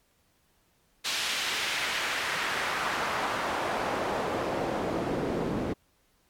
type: noise with band-pass filter sweep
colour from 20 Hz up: pink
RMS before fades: -30 dBFS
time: 1.04-5.74 s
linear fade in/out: 20 ms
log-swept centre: 3600 to 280 Hz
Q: 1
effects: pink hiss -68 dBFS RMS until 6.29 s + MP3 96 kbps